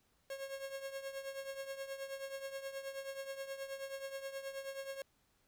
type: tone with tremolo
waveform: 45% pulse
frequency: 544 Hz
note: C#5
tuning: 33 cents flat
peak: -39 dBFS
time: 0.3-5.02 s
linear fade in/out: 2 ms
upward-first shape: triangle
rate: 9.4 Hz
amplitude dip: 75%
effects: pink hiss -75 dBFS RMS until 5.47 s